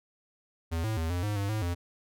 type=tone with pitch steps; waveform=square; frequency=82.6 / 109.8 / 81.2 / 88.5 / 104.4 / 99.8 / 108.3 / 87 Hz; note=E2 / A2 / E2 / F2 / G#2 / G2 / A2 / F2; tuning=+4 / -3 / -26 / +23 / +10 / +32 / -27 / -6 cents; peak=-29 dBFS; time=0.71-1.75 s; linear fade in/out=20 ms; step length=130 ms; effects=none